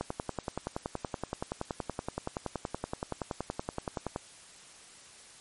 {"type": "click train", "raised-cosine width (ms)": 1, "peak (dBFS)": -18, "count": 45, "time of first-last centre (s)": [0.01, 4.161], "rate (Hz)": 10.6, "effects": ["white hiss -53 dBFS RMS until 5.4 s", "MP3 48 kbps"]}